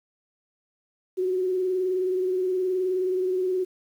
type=tone with vibrato; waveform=sine; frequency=370 Hz; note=F#4; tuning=in tune; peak=-22 dBFS; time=1.17-3.65 s; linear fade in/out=20 ms; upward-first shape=sine; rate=19 Hz; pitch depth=34 cents each way; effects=9-bit